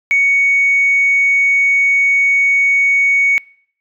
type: tone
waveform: sine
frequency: 2230 Hz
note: C#7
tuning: 10 cents sharp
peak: -8 dBFS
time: 0.11-3.38 s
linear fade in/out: 0 ms
effects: noise-tail reverb RT60 0.6 s tail -26 dB re dry + tanh soft clip ceiling -5 dBFS